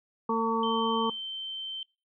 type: harmonic tone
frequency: 226.3 Hz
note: A3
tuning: 49 cents sharp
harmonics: 1 / 2 / 4 / 5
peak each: -30 / -30 / -30 / -30 dBFS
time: 0.29-1.1 s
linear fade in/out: 5 ms
type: tone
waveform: sine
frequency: 3106 Hz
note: G7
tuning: 17 cents flat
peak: -34 dBFS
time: 0.63-1.83 s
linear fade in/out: 2 ms
effects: noise-tail reverb RT60 0.3 s tail -24 dB re dry